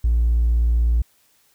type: tone with hard clipping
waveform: sine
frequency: 58 Hz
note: A#1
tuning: 8 cents flat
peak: -15 dBFS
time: 0.04-1.02 s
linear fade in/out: 5 ms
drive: 1 dB
effects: white hiss -60 dBFS RMS until 1.54 s